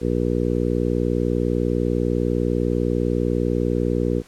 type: harmonic tone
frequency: 60 Hz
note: B1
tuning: 49 cents flat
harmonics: 1 / 2 / 3 / 4 / 5 / 6 / 7 / 8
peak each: -27 / -27 / -27 / -27 / -27 / -27 / -27 / -27 dBFS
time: 0-4.23 s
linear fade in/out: 50 ms
effects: pink hiss -50 dBFS RMS until 4.27 s + low-pass 10000 Hz 12 dB/octave